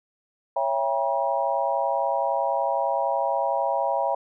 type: chord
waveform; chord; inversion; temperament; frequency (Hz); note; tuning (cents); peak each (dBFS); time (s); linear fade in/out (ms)
sine; C# diminished seventh; none; just; 554.4 / 665.2 / 798.3 / 957.9; C#5 / E5 / G5 / Bb5; 0 / +16 / +31 / +47; -27; 0.56-4.15; 5
effects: none